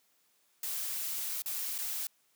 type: noise with dropouts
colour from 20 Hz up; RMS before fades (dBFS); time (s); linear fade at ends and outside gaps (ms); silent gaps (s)
blue; -36; 0.63-2.07; 2; 1.421-1.459 / 1.781-1.786
effects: white hiss -71 dBFS RMS until 2.35 s + high-pass 150 Hz 12 dB/octave